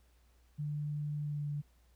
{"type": "tone with pitch glide", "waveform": "sine", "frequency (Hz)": [148.1, 145.98], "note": ["D3", "D3"], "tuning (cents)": [15, -10], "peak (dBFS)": -34, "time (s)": [0.58, 1.62], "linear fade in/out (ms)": 20, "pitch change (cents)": -25, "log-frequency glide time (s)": [1.19, 1.49], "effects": ["added 60 Hz sine -64 dBFS peak until 1.95 s", "pink hiss -73 dBFS RMS until 1.95 s"]}